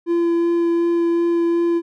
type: tone with vibrato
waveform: triangle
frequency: 340 Hz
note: F4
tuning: 46 cents flat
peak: -13 dBFS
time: 0.06-1.82 s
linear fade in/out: 50 ms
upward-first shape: sine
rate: 2.7 Hz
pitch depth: 9 cents each way
effects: none